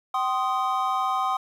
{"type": "chord", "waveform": "triangle", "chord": "C minor", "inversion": "second", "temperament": "equal with one note detuned", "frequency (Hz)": [767, 1046.5, 1244.5], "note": ["G5", "C6", "Eb6"], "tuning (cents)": [-38, 0, 0], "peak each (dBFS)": -25, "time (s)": [0.14, 1.37], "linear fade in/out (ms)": 5, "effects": ["9-bit"]}